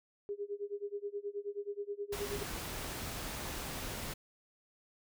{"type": "tone with tremolo", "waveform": "sine", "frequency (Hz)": 407.1, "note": "G#4", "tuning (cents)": -35, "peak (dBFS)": -34, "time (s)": [0.29, 2.43], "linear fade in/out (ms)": 0, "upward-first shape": "sine", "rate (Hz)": 9.4, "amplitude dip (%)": 95}
{"type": "noise", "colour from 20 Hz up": "pink", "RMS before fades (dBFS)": -41, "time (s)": [2.12, 4.14], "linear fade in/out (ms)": 10}
{"effects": []}